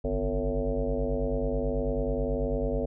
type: tone with frequency modulation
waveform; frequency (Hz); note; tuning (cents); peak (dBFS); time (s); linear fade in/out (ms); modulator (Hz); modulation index
sine; 253.6; B3; +46; -25; 0.04-2.86; 10; 99.6; 3.5
effects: none